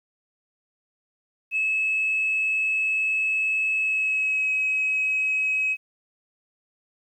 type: tone with pitch glide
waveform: sine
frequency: 2591 to 2551 Hz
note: E7 to D#7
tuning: -30 to +43 cents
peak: -20 dBFS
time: 1.51-5.77 s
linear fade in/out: 50 ms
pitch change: -27 cents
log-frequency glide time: 3.76-4.5 s
effects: tanh soft clip ceiling -16 dBFS + 10-bit